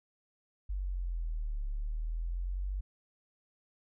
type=linear two-way sweep; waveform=sine; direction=down then up; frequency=49 to 35.09 to 49 Hz; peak=-32 dBFS; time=0.69-2.81 s; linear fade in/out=10 ms; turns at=1.66 s; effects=none